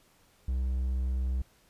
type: tone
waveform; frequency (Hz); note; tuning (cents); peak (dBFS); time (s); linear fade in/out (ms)
triangle; 64; C2; -38; -25; 0.48-1.42; 5
effects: pink hiss -64 dBFS RMS until 1.69 s + resampled to 32000 Hz